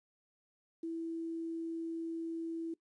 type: tone with quantisation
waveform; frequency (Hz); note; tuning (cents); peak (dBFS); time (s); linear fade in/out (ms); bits
sine; 329.6; E4; 0; -36; 0.83-2.74; 5; 11
effects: noise-tail reverb RT60 0.1 s tail -20 dB re dry + resampled to 22050 Hz